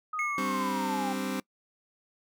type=linear sweep; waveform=sine; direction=down; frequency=1263 to 784 Hz; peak=-31 dBFS; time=0.13-1.13 s; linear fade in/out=5 ms
type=tone with exponential decay; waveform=triangle; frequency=2178 Hz; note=C#7; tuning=31 cents flat; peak=-26 dBFS; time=0.19-1.25 s; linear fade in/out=1 ms; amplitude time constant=230 ms
type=chord; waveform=sawtooth; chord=G suspended fourth; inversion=none; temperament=just; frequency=196 / 261.3 / 294 Hz; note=G3 / C4 / D4; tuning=0 / -2 / +2 cents; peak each=-30 / -29 / -33 dBFS; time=0.38-1.4 s; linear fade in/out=2 ms
effects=noise-tail reverb RT60 0.1 s tail -23 dB re dry